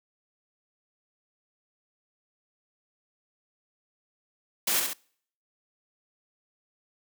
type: noise with echo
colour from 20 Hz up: white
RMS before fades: -26 dBFS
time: 4.67-4.8 s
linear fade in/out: 5 ms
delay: 67 ms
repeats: 2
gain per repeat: -4 dB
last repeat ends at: 4.934 s
effects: noise-tail reverb RT60 0.6 s tail -26 dB re dry + high-pass 200 Hz 12 dB/octave